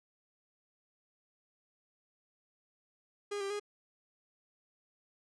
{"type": "tone with pitch steps", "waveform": "45% pulse", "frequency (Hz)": [408.6, 394.8, 412.5], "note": ["G#4", "G4", "G#4"], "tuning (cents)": [-28, 12, -12], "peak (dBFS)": -35, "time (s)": [3.31, 3.598], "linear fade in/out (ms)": 10, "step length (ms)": 96, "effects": ["resampled to 22050 Hz"]}